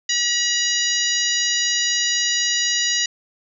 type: harmonic tone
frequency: 964 Hz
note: B5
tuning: 42 cents flat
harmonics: 2 / 3 / 4 / 5 / 6 / 7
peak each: -25 / -25 / -25 / -25 / -25 / -25 dBFS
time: 0.09-3.06 s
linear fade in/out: 5 ms
effects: none